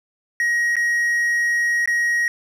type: tone with dropouts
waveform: triangle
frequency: 1890 Hz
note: A#6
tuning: 23 cents sharp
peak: -15 dBFS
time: 0.4-2.28 s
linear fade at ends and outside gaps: 1 ms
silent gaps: 0.756-0.766 / 1.858-1.875 s
effects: none